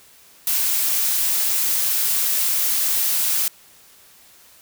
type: noise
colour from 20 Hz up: blue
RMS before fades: -20 dBFS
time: 0.47-3.48 s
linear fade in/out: 2 ms
effects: white hiss -50 dBFS RMS until 4.61 s